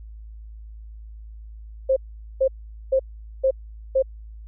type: tone bursts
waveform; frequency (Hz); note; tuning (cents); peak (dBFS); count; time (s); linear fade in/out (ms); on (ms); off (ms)
sine; 530; C5; +22; -15; 5; 1.89-4.025; 10; 75; 440
effects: added 54 Hz sine -37 dBFS peak until 4.47 s